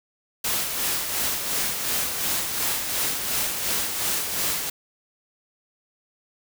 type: noise with tremolo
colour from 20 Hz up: white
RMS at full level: -24 dBFS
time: 0.44-4.7 s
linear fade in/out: 5 ms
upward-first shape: sine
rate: 2.8 Hz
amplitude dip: 45%
effects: none